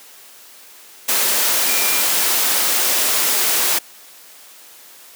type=tone in noise; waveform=sine; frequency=2385 Hz; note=D7; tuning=26 cents sharp; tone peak=-26 dBFS; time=1.68-2.02 s; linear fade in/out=10 ms; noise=white; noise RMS=-17 dBFS; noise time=1.08-3.79 s; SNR=-12 dB; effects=white hiss -43 dBFS RMS until 5.15 s + high-pass 300 Hz 12 dB/octave

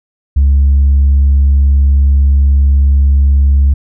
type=tone; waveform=sine; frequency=69.4 Hz; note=C#2; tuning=3 cents sharp; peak=-3 dBFS; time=0.36-3.74 s; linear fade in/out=10 ms; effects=tanh soft clip ceiling -3 dBFS

